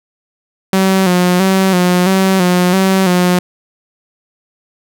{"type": "tone with vibrato", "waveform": "sawtooth", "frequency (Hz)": 185, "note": "F#3", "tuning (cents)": 0, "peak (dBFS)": -5, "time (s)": [0.73, 3.39], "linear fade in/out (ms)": 2, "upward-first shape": "square", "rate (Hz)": 1.5, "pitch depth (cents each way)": 53, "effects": []}